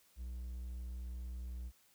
triangle tone, 61.2 Hz, B1, 15 cents flat, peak -39 dBFS, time 0.16-1.72 s, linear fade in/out 50 ms, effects white hiss -69 dBFS RMS until 1.94 s

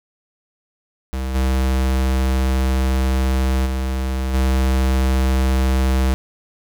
square tone with level steps, 65.3 Hz, C2, 3 cents flat, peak -22 / -16 / -20 / -15 dBFS, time 1.13-6.14 s, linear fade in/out 0 ms, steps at 1.34 / 3.65 / 4.33 s, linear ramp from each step 20 ms, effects none

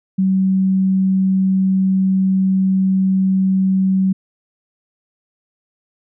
sine tone, 190 Hz, F#3, 46 cents sharp, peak -12 dBFS, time 0.18-4.13 s, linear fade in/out 10 ms, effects none

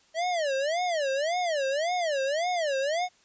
square tone with vibrato, 622.3 Hz, D#5, in tune, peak -26 dBFS, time 0.14-3.09 s, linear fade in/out 50 ms, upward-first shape sine, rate 1.8 Hz, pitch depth 270 cents each way, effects white hiss -62 dBFS RMS until 3.24 s + resampled to 16000 Hz

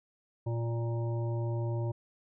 harmonic tone, 116.54 Hz, A#2, in tune, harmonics 1 / 3 / 5 / 7 / 8, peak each -30 / -39 / -42 / -51 / -47 dBFS, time 0.46-1.92 s, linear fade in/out 10 ms, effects none

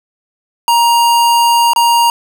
square tone with dropouts, 940 Hz, A#5, 14 cents sharp, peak -8 dBFS, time 0.68-2.1 s, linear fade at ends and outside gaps 1 ms, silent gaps 1.734-1.761 s, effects none

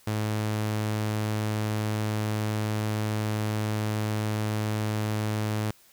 sawtooth tone, 107.1 Hz, A2, 46 cents flat, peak -22 dBFS, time 0.07-5.71 s, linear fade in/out 5 ms, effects white hiss -58 dBFS RMS until 5.92 s

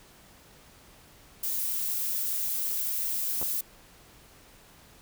violet noise, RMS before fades -30 dBFS, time 1.43-3.61 s, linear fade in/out 5 ms
clicks, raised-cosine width 1 ms, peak -23 dBFS, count 2, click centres 3.415 / 3.427 s
effects pink hiss -55 dBFS RMS until 5.01 s

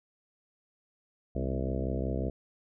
harmonic tone with a mistuned harmonic, 65.41 Hz, C2, in tune, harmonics 1 / 2 / 3 / 4 / 5 / 6 / 7 / 8 / 9 / 10, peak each -33 / -36 / -38 / -39 / -40 / -41 / -41 / -42 / -43 / -43 dBFS, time 1.35-2.3 s, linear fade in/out 5 ms, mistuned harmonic 3, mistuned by +64 cents, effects none

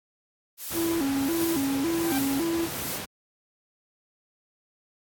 blue noise with tremolo, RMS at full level -32 dBFS, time 0.57-3.01 s, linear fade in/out 50 ms, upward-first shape triangle, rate 1.4 Hz, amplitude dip 100%
pink noise, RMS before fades -35 dBFS, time 0.7-3.06 s, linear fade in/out 20 ms
triangle tone with vibrato, 302.6 Hz, D#4, 48 cents flat, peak -22 dBFS, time 0.73-2.69 s, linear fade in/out 50 ms, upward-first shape square, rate 1.8 Hz, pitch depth 170 cents each way
sawtooth tone with exponential growth, 784 Hz, G5, in tune, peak -24 dBFS, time 1.88-2.18 s, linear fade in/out 2 ms, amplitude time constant 64 ms
effects high-pass 100 Hz 12 dB/octave + AAC 64 kbps

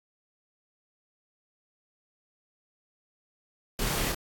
pink noise with echo, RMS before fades -31 dBFS, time 3.79-4.12 s, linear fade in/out 2 ms, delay 27 ms, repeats 1, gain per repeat -2 dB, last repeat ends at 4.147 s, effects AAC 64 kbps

